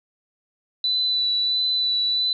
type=tone with vibrato; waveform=sine; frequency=3978 Hz; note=B7; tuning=12 cents sharp; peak=-19 dBFS; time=0.84-2.33 s; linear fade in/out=2 ms; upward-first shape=sine; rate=1.5 Hz; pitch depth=15 cents each way; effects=none